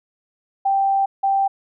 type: tone pair in turn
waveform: sine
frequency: 784 / 784 Hz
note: G5 / G5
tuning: 0 / 0 cents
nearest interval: unison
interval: 0 cents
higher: neither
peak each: -15 dBFS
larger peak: neither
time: 0.65-1.06 / 1.23-1.48 s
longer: first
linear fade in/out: 10 ms
effects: none